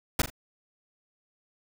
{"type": "noise with echo", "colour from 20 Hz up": "pink", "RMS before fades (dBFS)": -23, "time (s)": [0.19, 0.22], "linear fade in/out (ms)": 5, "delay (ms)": 41, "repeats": 2, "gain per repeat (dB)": -10, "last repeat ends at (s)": 0.302, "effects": []}